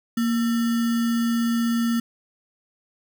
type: tone with sample-and-hold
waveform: sine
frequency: 233.1 Hz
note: A#3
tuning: in tune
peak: -19 dBFS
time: 0.17-2 s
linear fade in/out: 5 ms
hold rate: 1575 Hz
effects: none